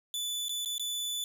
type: tone with dropouts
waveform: sawtooth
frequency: 3483 Hz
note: A7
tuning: 18 cents flat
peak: -29 dBFS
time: 0.14-1.24 s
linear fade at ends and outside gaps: 1 ms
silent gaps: 0.484-0.493 / 0.649-0.658 / 0.781-0.796 s
effects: none